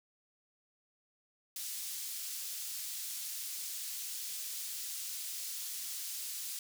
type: high-pass noise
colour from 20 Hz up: pink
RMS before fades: -41 dBFS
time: 1.56-6.59 s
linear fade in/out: 2 ms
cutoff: 5200 Hz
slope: 12 dB/octave
effects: none